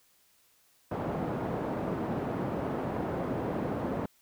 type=band-pass noise; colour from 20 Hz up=pink; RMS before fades=-33 dBFS; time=0.91-4.06 s; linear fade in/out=5 ms; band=140 to 790 Hz; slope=12 dB/octave; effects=white hiss -66 dBFS RMS until 4.21 s